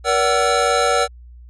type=tone cluster; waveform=square; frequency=475.6 / 574 / 751 / 1338 Hz; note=A#4 / D5 / F#5 / E6; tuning=+35 / -40 / +26 / +25 cents; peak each=-21 dBFS; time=0.04-1.08 s; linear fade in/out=50 ms; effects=added 60 Hz sine -38 dBFS peak until 1.49 s + resampled to 22050 Hz